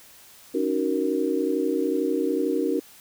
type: chord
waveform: sine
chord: D# minor seventh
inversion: third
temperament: just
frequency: 280 / 311.1 / 373.4 / 466.7 Hz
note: C#4 / D#4 / F#4 / A#4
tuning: +18 / 0 / +16 / +2 cents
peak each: -27 dBFS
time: 0.54-2.8 s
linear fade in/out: 10 ms
effects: white hiss -50 dBFS RMS until 3 s